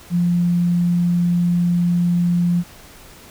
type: tone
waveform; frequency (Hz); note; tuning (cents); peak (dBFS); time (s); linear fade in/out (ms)
sine; 174.3; F3; -3; -14; 0.1-2.64; 50
effects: pink hiss -43 dBFS RMS until 3.3 s